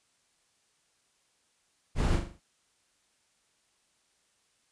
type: noise with echo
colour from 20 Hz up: brown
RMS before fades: -26 dBFS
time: 1.95-2.2 s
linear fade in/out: 50 ms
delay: 41 ms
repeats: 5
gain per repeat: -6 dB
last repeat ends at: 2.405 s
effects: white hiss -71 dBFS RMS until 4.71 s + resampled to 22050 Hz